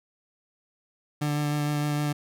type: tone with vibrato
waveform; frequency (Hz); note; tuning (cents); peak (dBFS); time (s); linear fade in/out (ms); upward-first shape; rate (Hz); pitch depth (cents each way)
30% pulse; 147.7; D3; +10; -22; 1.21-2.13; 10; sine; 6.5; 12
effects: none